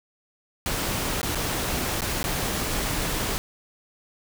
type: noise with dropouts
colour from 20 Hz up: pink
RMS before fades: -27 dBFS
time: 0.66-3.38 s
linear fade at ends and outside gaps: 0 ms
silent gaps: 1.215-1.23 / 1.348-1.355 / 2.007-2.019 / 2.23-2.241 s
effects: none